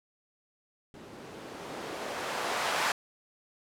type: noise with low-pass filter sweep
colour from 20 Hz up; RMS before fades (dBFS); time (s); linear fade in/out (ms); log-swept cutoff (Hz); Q
violet; -35; 0.94-2.92; 2; 210 to 1100; 0.9
effects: none